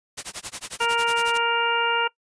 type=noise with tremolo; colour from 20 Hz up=white; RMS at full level=-30 dBFS; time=0.17-1.38 s; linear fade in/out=10 ms; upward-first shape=sine; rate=11 Hz; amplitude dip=100%
type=harmonic tone; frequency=467.1 Hz; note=A#4; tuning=3 cents sharp; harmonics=1 / 2 / 3 / 4 / 5 / 6; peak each=-28 / -24 / -25 / -36 / -32 / -26 dBFS; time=0.8-2.08 s; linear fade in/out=10 ms
effects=noise-tail reverb RT60 0.1 s tail -22 dB re dry + resampled to 22050 Hz